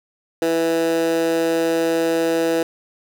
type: tone with high-pass filter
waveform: 15% pulse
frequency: 164.81 Hz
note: E3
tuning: in tune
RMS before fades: -19 dBFS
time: 0.42-2.63 s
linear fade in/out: 2 ms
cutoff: 400 Hz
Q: 3.6
effects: none